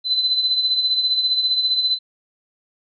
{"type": "tone with tremolo", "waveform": "sine", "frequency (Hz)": 4032, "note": "B7", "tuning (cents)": 35, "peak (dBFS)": -14, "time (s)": [0.04, 1.99], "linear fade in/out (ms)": 50, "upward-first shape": "sine", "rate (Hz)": 15, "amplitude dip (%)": 55, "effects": []}